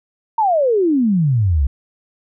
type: exponential sweep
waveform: sine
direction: down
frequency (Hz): 932 to 63.3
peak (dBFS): -12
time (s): 0.38-1.67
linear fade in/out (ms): 5
effects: none